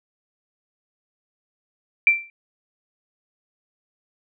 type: tone with exponential decay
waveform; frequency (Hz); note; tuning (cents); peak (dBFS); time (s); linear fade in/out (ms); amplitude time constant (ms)
sine; 2349; D7; 0; -8; 2.07-2.3; 1; 48
effects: none